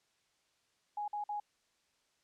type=tone bursts; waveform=sine; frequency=830.6 Hz; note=G#5; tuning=in tune; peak=-35 dBFS; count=3; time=0.97-1.4 s; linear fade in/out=5 ms; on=110 ms; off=50 ms; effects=white hiss -75 dBFS RMS until 2.23 s + low-pass 7000 Hz 12 dB/octave